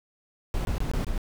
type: noise bursts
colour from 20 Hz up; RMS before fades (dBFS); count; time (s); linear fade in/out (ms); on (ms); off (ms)
brown; -27; 5; 0.54-1.178; 0; 110; 22
effects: none